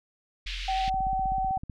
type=band-pass noise; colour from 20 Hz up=white; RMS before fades=-38 dBFS; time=0.46-0.9 s; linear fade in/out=10 ms; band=2100 to 3800 Hz; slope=24 dB/octave
type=tone; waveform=sine; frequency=43.19 Hz; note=F1; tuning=18 cents flat; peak=-34 dBFS; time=0.46-1.49 s; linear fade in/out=0 ms
type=tone with vibrato; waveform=sine; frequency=764 Hz; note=G5; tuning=45 cents flat; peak=-25 dBFS; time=0.68-1.58 s; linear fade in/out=5 ms; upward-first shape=square; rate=12 Hz; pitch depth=10 cents each way
type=click train; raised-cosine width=5 ms; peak=-26 dBFS; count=14; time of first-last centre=0.88-1.698 s; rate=15.9 Hz
effects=none